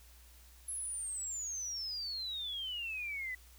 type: exponential sweep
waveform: sine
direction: down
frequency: 11100 to 1974 Hz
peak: -37 dBFS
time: 0.68-3.35 s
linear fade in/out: 5 ms
effects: added 60 Hz sine -57 dBFS peak until 3.58 s + white hiss -62 dBFS RMS until 3.58 s